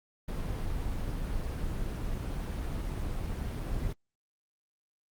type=noise; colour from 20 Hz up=brown; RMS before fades=-33 dBFS; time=0.28-3.93 s; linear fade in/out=5 ms; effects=Opus 24 kbps